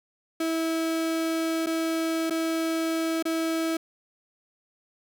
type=tone with dropouts; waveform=35% pulse; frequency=325.5 Hz; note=E4; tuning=22 cents flat; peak=-23 dBFS; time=0.4-3.77 s; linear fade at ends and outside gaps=5 ms; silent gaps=1.662-1.668 / 2.299-2.306 / 3.226-3.253 s; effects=none